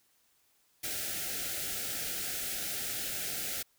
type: band-stop noise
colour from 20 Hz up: white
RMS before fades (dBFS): -36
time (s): 0.83-3.63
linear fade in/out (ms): 10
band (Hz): 810 to 1300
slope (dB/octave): 96
effects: white hiss -70 dBFS RMS until 3.78 s